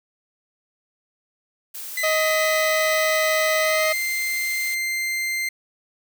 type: noise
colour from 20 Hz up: blue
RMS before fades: -34 dBFS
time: 1.74-4.75 s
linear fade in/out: 10 ms
type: tone with pitch glide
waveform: 40% pulse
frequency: 2016 to 2090 Hz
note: B6 to C7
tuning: +35 to -2 cents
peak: -22 dBFS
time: 1.97-5.49 s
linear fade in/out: 5 ms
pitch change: +63 cents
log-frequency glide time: 3.6-3.87 s
type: harmonic tone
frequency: 628 Hz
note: D#5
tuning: 16 cents sharp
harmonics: 1 / 2 / 3 / 4 / 5 / 6 / 7 / 8 / 9 / 10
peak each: -21 / -27 / -31 / -33 / -35 / -37 / -38 / -39 / -40 / -41 dBFS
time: 2.03-3.93 s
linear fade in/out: 10 ms
effects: none